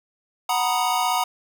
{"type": "chord", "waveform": "square", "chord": "B major seventh", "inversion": "second", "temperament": "equal", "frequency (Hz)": [740, 932.3, 987.8, 1244.5], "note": ["F#5", "A#5", "B5", "D#6"], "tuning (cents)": [0, 0, 0, 0], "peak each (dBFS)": [-25, -26, -27, -28], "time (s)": [0.49, 1.24], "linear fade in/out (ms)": 5, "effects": []}